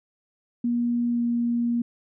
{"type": "tone with pitch glide", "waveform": "sine", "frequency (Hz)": [238.8, 237], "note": ["A#3", "A#3"], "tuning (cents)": [42, 29], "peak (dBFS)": -21, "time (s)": [0.64, 1.82], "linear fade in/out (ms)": 5, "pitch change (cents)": -13, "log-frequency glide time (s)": [1.1, 1.21], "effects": []}